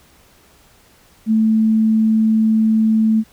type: tone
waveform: sine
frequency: 220 Hz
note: A3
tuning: in tune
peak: -11 dBFS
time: 1.26-3.24 s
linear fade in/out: 50 ms
effects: pink hiss -51 dBFS RMS until 3.32 s